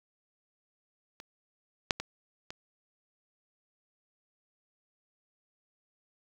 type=clicks; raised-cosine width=0.2 ms; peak=-27 / -7 / -18 / -23 dBFS; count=4; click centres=1.201 / 1.908 / 2 / 2.505 s; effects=8-bit